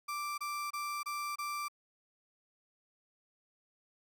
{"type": "tone bursts", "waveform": "35% pulse", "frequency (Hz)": 1174.7, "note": "D6", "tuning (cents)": 0, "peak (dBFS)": -34, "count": 5, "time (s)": [0.08, 1.684], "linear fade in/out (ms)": 10, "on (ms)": 300, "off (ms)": 26, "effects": []}